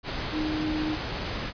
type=tone in noise; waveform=sine; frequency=308.7 Hz; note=D#4; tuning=14 cents flat; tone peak=-27 dBFS; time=0.31-0.98 s; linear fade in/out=50 ms; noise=pink; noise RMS=-32 dBFS; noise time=0.03-1.53 s; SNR=+2 dB; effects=resampled to 11025 Hz